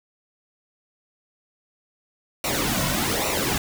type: noise with flanger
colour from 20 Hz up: pink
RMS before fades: -24 dBFS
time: 2.44-3.58 s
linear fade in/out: 2 ms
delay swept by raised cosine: 0.6 to 2.5 ms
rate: 1.2 Hz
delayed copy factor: -0.7
effects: none